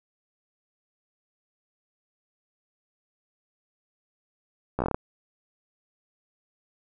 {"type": "slowing click train", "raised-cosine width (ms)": 1, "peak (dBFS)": -12, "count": 8, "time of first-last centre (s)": [4.79, 4.945], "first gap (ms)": 14, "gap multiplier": 1.15, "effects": []}